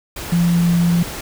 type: tone in noise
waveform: sine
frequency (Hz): 171.9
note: F3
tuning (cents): -27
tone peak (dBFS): -12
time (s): 0.32-1.03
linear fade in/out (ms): 5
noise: pink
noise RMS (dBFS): -29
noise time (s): 0.16-1.21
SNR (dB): +14
effects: none